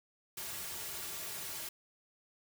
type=noise with comb filter; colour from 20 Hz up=white; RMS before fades=-42 dBFS; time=0.37-1.69 s; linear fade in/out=5 ms; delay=3.9 ms; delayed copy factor=-0.6; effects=none